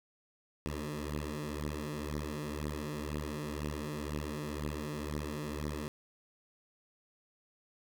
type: beating tone pair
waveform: 10% pulse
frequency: 73.7 / 75.7 Hz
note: D2 / D#2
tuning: +7 / -47 cents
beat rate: 2 Hz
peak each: -31 dBFS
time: 0.66-5.88 s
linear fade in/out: 0 ms
effects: none